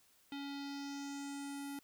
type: tone with low-pass filter sweep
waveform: square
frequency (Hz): 281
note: C#4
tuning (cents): +24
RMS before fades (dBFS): -44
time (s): 0.32-1.79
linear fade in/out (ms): 2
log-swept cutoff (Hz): 3500 to 12000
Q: 3
effects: white hiss -69 dBFS RMS until 1.83 s